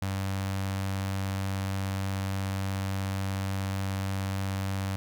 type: tone with notch filter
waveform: sawtooth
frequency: 96.6 Hz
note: G2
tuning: 25 cents flat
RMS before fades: -31 dBFS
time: 0.02-4.96 s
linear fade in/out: 0 ms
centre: 380 Hz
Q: 1.5
effects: none